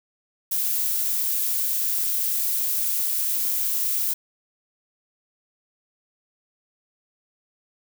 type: noise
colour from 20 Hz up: violet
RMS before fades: -24 dBFS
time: 0.51-4.14 s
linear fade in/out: 10 ms
effects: none